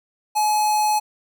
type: tone with notch filter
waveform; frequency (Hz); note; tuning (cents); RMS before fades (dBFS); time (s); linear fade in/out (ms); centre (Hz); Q
square; 849; G#5; +38; -19; 0.35-1; 20; 2000; 0.86
effects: none